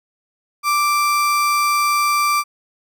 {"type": "tone", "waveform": "35% pulse", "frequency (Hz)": 1174.7, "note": "D6", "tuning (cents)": 0, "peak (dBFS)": -13, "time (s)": [0.63, 2.44], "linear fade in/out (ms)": 50, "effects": []}